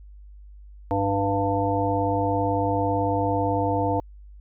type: harmonic tone with a mistuned harmonic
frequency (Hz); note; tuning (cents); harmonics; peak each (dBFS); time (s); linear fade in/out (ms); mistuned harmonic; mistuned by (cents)
99; G2; +18; 1 / 3 / 5 / 7 / 9; -27 / -27 / -27 / -27 / -27; 0.91-4; 0; 1; +21
effects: added 50 Hz sine -42 dBFS peak until 4.4 s